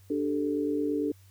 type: chord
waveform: sine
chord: D suspended fourth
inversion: none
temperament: just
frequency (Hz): 293.7 / 391.6 / 440.5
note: D4 / G4 / A4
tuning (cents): 0 / -2 / +2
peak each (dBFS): -28 / -34 / -31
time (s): 0.1-1.12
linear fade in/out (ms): 5
effects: added 96 Hz sine -53 dBFS peak until 1.3 s + white hiss -63 dBFS RMS until 1.3 s